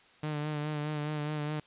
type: tone with vibrato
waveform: sawtooth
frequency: 150.3 Hz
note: D3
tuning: 40 cents sharp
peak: -28 dBFS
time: 0.23-1.6 s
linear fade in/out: 5 ms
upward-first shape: sine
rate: 4.8 Hz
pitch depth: 34 cents each way
effects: white hiss -60 dBFS RMS until 1.66 s + resampled to 8000 Hz